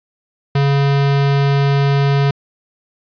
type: tone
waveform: square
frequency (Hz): 140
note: C#3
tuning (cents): +18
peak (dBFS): -12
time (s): 0.55-2.31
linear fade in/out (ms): 5
effects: resampled to 11025 Hz + 8-bit